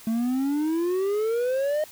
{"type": "exponential sweep", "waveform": "triangle", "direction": "up", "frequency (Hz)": [220, 622.3], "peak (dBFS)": -20, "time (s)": [0.07, 1.84], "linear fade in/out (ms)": 2, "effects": ["white hiss -47 dBFS RMS until 1.91 s"]}